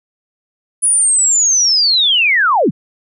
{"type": "linear sweep", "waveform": "sine", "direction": "down", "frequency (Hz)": [9956, 108.3], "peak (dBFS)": -9, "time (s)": [0.82, 2.71], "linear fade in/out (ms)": 20, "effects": []}